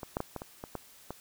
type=clicks; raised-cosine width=1 ms; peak=-24 / -16 / -18 / -22 / -25 / -25 / -21 / -23 dBFS; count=8; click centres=0.032 / 0.169 / 0.204 / 0.363 / 0.419 / 0.639 / 0.753 / 1.106 s; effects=white hiss -56 dBFS RMS until 1.2 s